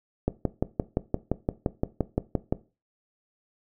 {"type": "click train", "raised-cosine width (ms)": 2, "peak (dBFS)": -10, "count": 14, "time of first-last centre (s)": [0.28, 2.525], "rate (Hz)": 5.79, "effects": ["noise-tail reverb RT60 0.3 s tail -17 dB re dry"]}